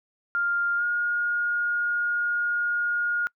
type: tone with pitch glide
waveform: sine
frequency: 1400 to 1428.6 Hz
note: F6 to F6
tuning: +4 to +39 cents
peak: -22 dBFS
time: 0.35-3.27 s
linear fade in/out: 0 ms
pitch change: +35 cents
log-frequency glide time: 0.77-0.83 s
effects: noise-tail reverb RT60 0.1 s tail -26 dB re dry